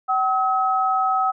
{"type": "tone pair together", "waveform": "sine", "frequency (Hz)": [761.7, 1281], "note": ["G5", "E6"], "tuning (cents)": [-50, -50], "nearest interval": "major sixth", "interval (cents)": 900, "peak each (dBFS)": -20, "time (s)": [0.08, 1.32], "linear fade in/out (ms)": 20, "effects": []}